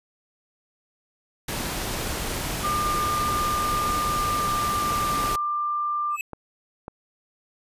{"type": "noise", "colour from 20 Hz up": "pink", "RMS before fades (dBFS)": -29, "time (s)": [1.48, 5.36], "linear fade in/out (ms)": 5}
{"type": "tone with pitch glide", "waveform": "sine", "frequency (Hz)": [1200, 1189.6], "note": ["D6", "D6"], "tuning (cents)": [37, 22], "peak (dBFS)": -23, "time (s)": [2.63, 6.17], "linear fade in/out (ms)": 20, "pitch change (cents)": -15, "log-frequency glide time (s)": [4, 4.74]}
{"type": "tone with exponential growth", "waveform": "square", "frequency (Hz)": 2593, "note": "E7", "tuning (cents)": -29, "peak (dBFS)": -24, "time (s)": [6.1, 6.21], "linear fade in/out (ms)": 1, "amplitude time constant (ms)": 23}
{"type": "clicks", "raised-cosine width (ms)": 1, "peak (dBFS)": -21, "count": 2, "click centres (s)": [6.333, 6.881]}
{"effects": ["resampled to 32000 Hz"]}